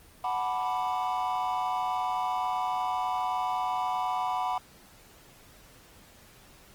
triangle chord, B minor seventh, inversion second, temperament equal, 740 / 880 / 987.8 / 1174.7 Hz, F#5 / A5 / B5 / D6, 0 / 0 / 0 / 0 cents, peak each -29 / -35 / -29 / -35 dBFS, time 0.24-4.58 s, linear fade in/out 2 ms, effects pink hiss -55 dBFS RMS until 6.74 s + Opus 24 kbps

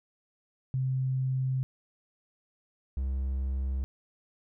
sine / triangle tone pair in turn, 130.81 / 66.28 Hz, C3 / C2, 0 / +23 cents, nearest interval octave, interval 1177 cents, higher first, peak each -26 dBFS, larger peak neither, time 0.74-1.63 / 2.97-3.84 s, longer first, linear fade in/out 0 ms, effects none

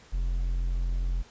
triangle tone, 43.65 Hz, F1, in tune, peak -23 dBFS, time 0.12-1.23 s, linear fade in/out 20 ms, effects pink hiss -54 dBFS RMS until 1.3 s + resampled to 16000 Hz

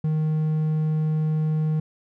triangle tone, 155.56 Hz, D#3, in tune, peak -18 dBFS, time 0.04-1.8 s, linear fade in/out 5 ms, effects none

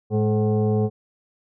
sine tone with frequency modulation, 110 Hz, A2, in tune, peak -17 dBFS, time 0.1-0.9 s, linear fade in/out 50 ms, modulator 320 Hz, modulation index 1.2, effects none

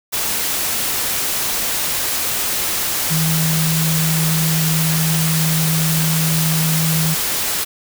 sine tone in noise, 160 Hz, D#3, 49 cents sharp, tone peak -16 dBFS, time 3.1-7.15 s, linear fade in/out 20 ms, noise white, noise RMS -20 dBFS, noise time 0.12-7.65 s, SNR +1 dB, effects none

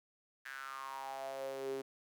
sawtooth tone with high-pass filter sweep, 135.1 Hz, C#3, 44 cents flat, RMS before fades -43 dBFS, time 0.45-1.82 s, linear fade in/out 10 ms, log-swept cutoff 1700 to 350 Hz, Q 6.9, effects none

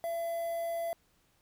triangle tone with quantisation, 673 Hz, E5, 36 cents sharp, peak -30 dBFS, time 0.04-0.93 s, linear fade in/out 0 ms, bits 8, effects pink hiss -70 dBFS RMS until 1.41 s

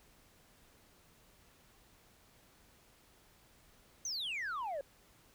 sine exponential sweep, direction down, 6370 to 533 Hz, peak -34 dBFS, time 4.05-4.81 s, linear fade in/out 2 ms, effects tanh soft clip ceiling -35 dBFS + pink hiss -65 dBFS RMS until 5.34 s

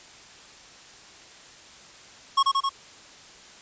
square tone with echo, 1095 Hz, C#6, 22 cents flat, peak -17 dBFS, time 2.37-2.43 s, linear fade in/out 10 ms, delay 88 ms, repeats 3, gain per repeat -2 dB, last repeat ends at 2.694 s, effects white hiss -48 dBFS RMS until 3.61 s + resampled to 16000 Hz

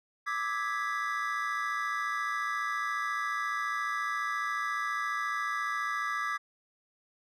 triangle chord, E dominant seventh, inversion third, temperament equal with one note detuned, 1174.7 / 1289.1 / 1661.2 / 1975.5 Hz, D6 / E6 / G#6 / B6, 0 / -39 / 0 / 0 cents, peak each -32 / -36 / -34 / -35 dBFS, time 0.26-6.38 s, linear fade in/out 20 ms, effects none

